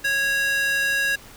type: tone with high-pass filter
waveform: square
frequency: 551 Hz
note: C#5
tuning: 11 cents flat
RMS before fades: -22 dBFS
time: 0.04-1.16 s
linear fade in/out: 10 ms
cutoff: 1900 Hz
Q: 5.6
effects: pink hiss -45 dBFS RMS until 1.36 s